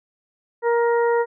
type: harmonic tone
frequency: 470 Hz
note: A#4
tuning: 14 cents sharp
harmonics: 1 / 2 / 3 / 4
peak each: -17 / -23 / -31 / -31 dBFS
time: 0.62-1.26 s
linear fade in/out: 50 ms
effects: none